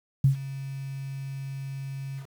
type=tone with ADSR envelope; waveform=sine; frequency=136.3 Hz; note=C#3; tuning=29 cents flat; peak=-14 dBFS; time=0.24-2.27 s; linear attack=5 ms; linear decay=110 ms; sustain=-18 dB; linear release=98 ms; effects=8-bit